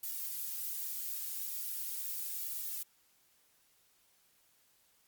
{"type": "noise with flanger", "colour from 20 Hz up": "violet", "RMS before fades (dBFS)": -39, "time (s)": [0.03, 2.83], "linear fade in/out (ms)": 5, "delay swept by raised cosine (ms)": [1.9, 4.1], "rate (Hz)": 0.4, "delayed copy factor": -0.55, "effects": ["white hiss -70 dBFS RMS until 5.07 s", "Opus 48 kbps"]}